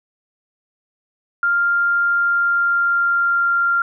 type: tone with pitch glide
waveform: sine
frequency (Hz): 1396.9 to 1388.1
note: F6 to F6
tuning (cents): 0 to -11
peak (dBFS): -14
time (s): 1.43-3.82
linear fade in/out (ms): 2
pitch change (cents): -11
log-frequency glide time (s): 2.06-3.58
effects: none